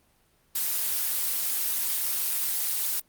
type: noise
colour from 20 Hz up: blue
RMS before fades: -27 dBFS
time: 0.55-3 s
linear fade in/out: 5 ms
effects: pink hiss -65 dBFS RMS until 3.08 s + Opus 24 kbps